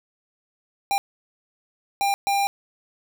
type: tone bursts at uneven times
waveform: square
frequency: 798 Hz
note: G5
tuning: 31 cents sharp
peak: -20 dBFS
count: 3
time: 0.91-0.98 / 2.01-2.14 / 2.27-2.47 s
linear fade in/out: 0 ms
effects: none